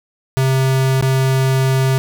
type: tone with dropouts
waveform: square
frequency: 132.5 Hz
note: C3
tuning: 22 cents sharp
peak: -13 dBFS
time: 0.37-1.98 s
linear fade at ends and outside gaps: 0 ms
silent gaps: 1.011-1.025 s
effects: none